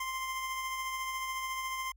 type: tone with tremolo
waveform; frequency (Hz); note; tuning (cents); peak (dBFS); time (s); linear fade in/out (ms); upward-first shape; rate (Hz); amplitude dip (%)
25% pulse; 1046.5; C6; 0; -29; 0-1.92; 5; triangle; 14; 35
effects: added 50 Hz sine -57 dBFS peak until 1.96 s